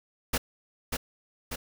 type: noise with echo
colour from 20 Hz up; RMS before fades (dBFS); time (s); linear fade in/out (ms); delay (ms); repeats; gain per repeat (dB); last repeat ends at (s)
pink; -26; 0.33-0.38; 10; 590; 2; -4; 1.56
effects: none